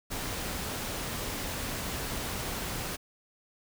pink noise, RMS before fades -35 dBFS, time 0.1-2.97 s, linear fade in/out 20 ms, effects none

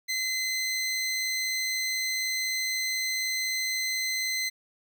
20% pulse tone, 2051 Hz, C7, 35 cents flat, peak -22 dBFS, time 0.08-4.5 s, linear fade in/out 20 ms, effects none

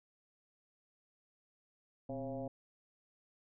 sine tone with frequency modulation, 402 Hz, G4, 44 cents sharp, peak -38 dBFS, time 2.09-2.48 s, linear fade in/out 5 ms, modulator 140 Hz, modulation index 2.1, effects none

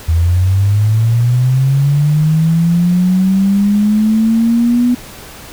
sine linear sweep, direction up, 80.1 to 246.9 Hz, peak -8 dBFS, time 0.08-4.95 s, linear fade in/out 10 ms, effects pink hiss -33 dBFS RMS until 5.52 s

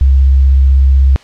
sine tone with vibrato, 67.1 Hz, C2, 44 cents sharp, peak -4 dBFS, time 0.01-1.16 s, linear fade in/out 0 ms, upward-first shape triangle, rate 16 Hz, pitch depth 24 cents each way, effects white hiss -40 dBFS RMS until 1.23 s + low-pass 4000 Hz 12 dB/octave

